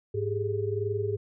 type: tone cluster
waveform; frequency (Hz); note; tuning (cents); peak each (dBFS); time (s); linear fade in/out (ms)
sine; 104.3 / 398.3 / 420.3; G#2 / G4 / G#4; +8 / +28 / +21; -31; 0.14-1.17; 10
effects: none